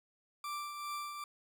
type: tone with tremolo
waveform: 40% pulse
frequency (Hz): 1174.7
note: D6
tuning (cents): 0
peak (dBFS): -36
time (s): 0.44-1.24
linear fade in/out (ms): 2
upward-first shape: triangle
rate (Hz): 2.5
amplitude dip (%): 50
effects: none